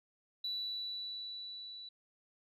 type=tone with level ramp; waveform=sine; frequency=3951 Hz; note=B7; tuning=in tune; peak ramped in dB=-34 to -46 dBFS; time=0.44-1.89 s; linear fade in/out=5 ms; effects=tanh soft clip ceiling -31 dBFS